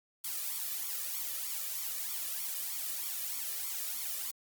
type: noise with flanger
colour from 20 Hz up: blue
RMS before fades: -37 dBFS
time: 0.24-4.31 s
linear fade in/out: 5 ms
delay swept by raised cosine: 0.88 to 1.72 ms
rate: 3.2 Hz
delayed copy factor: +0.8
effects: Opus 48 kbps